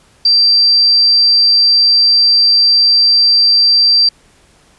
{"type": "tone", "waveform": "sine", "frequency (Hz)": 4699, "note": "D8", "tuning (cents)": 0, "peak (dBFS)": -6, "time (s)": [0.25, 4.09], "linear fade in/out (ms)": 5, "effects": ["pink hiss -49 dBFS RMS until 4.78 s", "resampled to 24000 Hz"]}